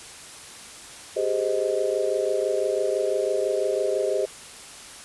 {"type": "chord", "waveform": "sine", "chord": "Ab major seventh", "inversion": "third", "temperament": "just", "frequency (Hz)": [389.3, 415.3, 519.1, 623], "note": ["G4", "Ab4", "C5", "Eb5"], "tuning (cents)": [-12, 0, -14, 2], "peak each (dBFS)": -27, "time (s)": [1.16, 4.26], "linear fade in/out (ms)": 10, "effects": ["white hiss -42 dBFS RMS until 5.04 s", "resampled to 24000 Hz"]}